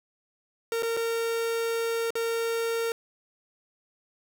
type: tone with dropouts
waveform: 45% pulse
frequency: 459.5 Hz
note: A#4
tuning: 25 cents flat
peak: -26 dBFS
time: 0.72-2.92 s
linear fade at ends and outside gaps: 1 ms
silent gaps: 0.824-0.831 / 0.967-0.971 / 2.105-2.154 s
effects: none